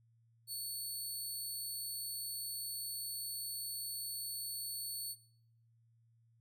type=tone; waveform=15% pulse; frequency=4435 Hz; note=C#8; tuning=in tune; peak=-33 dBFS; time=0.47-5.16 s; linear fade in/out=50 ms; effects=noise-tail reverb RT60 0.7 s tail -19 dB re dry + added 115 Hz sine -67 dBFS peak until 6.4 s